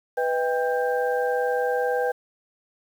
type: tone cluster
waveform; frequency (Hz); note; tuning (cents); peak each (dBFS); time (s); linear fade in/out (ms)
sine; 495.2 / 633 / 796 / 1580; B4 / D#5 / G5 / G6; +5 / +30 / +26 / +13; -23 / -32 / -27 / -31; 0.17-2.12; 10
effects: 8-bit